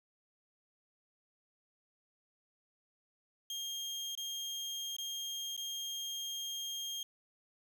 30% pulse tone with dropouts, 3220 Hz, G7, 46 cents sharp, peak -35 dBFS, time 3.5-7.03 s, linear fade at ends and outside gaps 2 ms, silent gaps 4.152-4.175 / 4.966-4.984 / 5.566-5.576 s, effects 12-bit

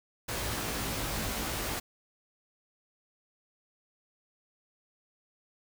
pink noise with comb filter, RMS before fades -34 dBFS, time 0.28-1.8 s, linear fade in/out 10 ms, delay 18 ms, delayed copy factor +0.65, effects none

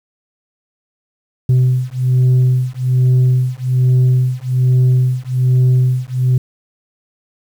sine beating tone pair, 126.7 / 127.9 Hz, B2 / C3, +45 / -39 cents, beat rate 1.2 Hz, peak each -11 dBFS, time 1.49-6.38 s, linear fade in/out 5 ms, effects tanh soft clip ceiling -7 dBFS + 7-bit

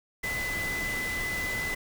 sine tone in noise, 2010 Hz, B6, 30 cents sharp, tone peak -30 dBFS, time 0.23-1.75 s, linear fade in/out 10 ms, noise pink, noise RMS -36 dBFS, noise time 0.23-1.75 s, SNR +3 dB, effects none

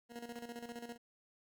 20% pulse tone with tremolo, 236.8 Hz, A#3, 27 cents sharp, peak -38 dBFS, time 0.09-0.98 s, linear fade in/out 50 ms, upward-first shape square, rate 15 Hz, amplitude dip 65%, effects none

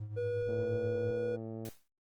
triangle tone with tremolo, 105.7 Hz, G#2, 31 cents sharp, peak -34 dBFS, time 0-1.11 s, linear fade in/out 5 ms, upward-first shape triangle, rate 8.5 Hz, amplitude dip 65%
triangle tone, 483.8 Hz, B4, 36 cents flat, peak -30 dBFS, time 0.16-1.37 s, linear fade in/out 20 ms
click train, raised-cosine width 2 ms, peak -30 dBFS, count 135, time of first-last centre 0.49-1.686 s, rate 112 Hz
white noise with exponential decay, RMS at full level -46 dBFS, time 1.65-1.88 s, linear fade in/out 1 ms, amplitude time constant 48 ms
effects Opus 24 kbps

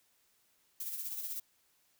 violet noise with tremolo, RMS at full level -38 dBFS, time 0.8-1.4 s, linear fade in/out 5 ms, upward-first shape sine, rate 16 Hz, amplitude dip 50%, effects white hiss -72 dBFS RMS until 1.99 s

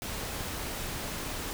pink noise, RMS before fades -36 dBFS, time 0.02-1.53 s, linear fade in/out 0 ms, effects none

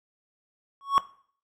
triangle tone with exponential growth, 1108.7 Hz, C#6, in tune, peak -11 dBFS, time 0.81-0.98 s, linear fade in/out 0 ms, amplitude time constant 36 ms, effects noise-tail reverb RT60 0.5 s tail -18 dB re dry + AAC 64 kbps

